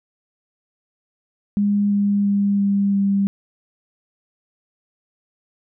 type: tone with pitch steps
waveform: sine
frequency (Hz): 203.8 / 202.4 / 201 / 199.61 / 198.23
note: G#3 / G#3 / G3 / G3 / G3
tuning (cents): -32 / -44 / +44 / +32 / +20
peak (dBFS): -15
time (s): 1.57-3.27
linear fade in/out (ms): 0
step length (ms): 340
effects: none